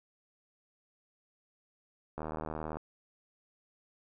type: click train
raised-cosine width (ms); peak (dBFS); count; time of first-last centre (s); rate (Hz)
1; -24; 47; 2.18-2.77; 78
effects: none